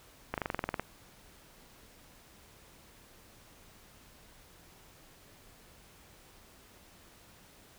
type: slowing click train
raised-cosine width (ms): 0.5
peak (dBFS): -17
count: 11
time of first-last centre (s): 0.34-0.796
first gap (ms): 38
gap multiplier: 1.04
effects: pink hiss -58 dBFS RMS until 7.78 s